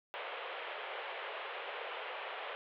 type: band-pass noise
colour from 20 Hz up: pink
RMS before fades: -43 dBFS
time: 0.14-2.55 s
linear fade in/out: 0 ms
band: 440 to 3300 Hz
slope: 48 dB/octave
effects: none